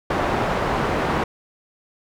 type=low-pass noise; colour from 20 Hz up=white; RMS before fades=-22 dBFS; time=0.1-1.24 s; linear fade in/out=5 ms; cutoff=1000 Hz; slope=12 dB/octave; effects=none